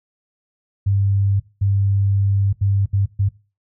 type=tone bursts at uneven times; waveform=sine; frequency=99.1 Hz; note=G2; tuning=19 cents sharp; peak=-14 dBFS; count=5; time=0.86-1.4 / 1.61-2.53 / 2.61-2.86 / 2.93-3.06 / 3.19-3.29 s; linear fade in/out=10 ms; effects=noise-tail reverb RT60 0.3 s tail -19 dB re dry